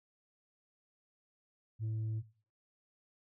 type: tone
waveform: sine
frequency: 110 Hz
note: A2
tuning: in tune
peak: -31 dBFS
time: 1.79-2.23 s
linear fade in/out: 50 ms
effects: noise-tail reverb RT60 0.4 s tail -19 dB re dry + tanh soft clip ceiling -33 dBFS